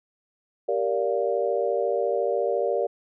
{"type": "chord", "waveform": "sine", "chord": "G minor seventh", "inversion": "none", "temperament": "equal with one note detuned", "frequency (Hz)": [392, 466.2, 577.9, 698.5], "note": ["G4", "Bb4", "D5", "F5"], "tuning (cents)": [0, 0, -28, 0], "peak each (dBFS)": [-28, -26, -26, -31], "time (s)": [0.68, 2.87], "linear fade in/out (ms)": 10, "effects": []}